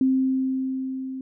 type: tone with level ramp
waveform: sine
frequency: 262.6 Hz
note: C4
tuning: 6 cents sharp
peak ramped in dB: -16 to -30 dBFS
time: 0.01-1.21 s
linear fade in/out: 2 ms
effects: none